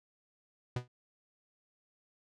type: tone with exponential decay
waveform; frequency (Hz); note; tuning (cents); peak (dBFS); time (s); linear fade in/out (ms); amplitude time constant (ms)
45% pulse; 123.47; B2; 0; -30; 0.76-0.88; 5; 24
effects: low-pass 6000 Hz 12 dB/octave